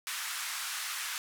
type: band-pass noise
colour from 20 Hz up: pink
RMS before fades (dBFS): -37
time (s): 0.07-1.18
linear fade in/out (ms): 0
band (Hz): 1200 to 14000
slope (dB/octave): 24
effects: none